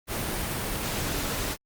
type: tone in noise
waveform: sine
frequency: 291.1 Hz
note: D4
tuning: 15 cents flat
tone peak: -38 dBFS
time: 1.03-1.32 s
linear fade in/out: 50 ms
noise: pink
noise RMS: -30 dBFS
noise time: 0.07-1.57 s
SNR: -11 dB
effects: Opus 32 kbps